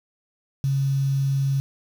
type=tone with quantisation; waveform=sine; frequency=136.9 Hz; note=C#3; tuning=21 cents flat; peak=-19 dBFS; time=0.64-1.6 s; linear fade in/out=0 ms; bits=7; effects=none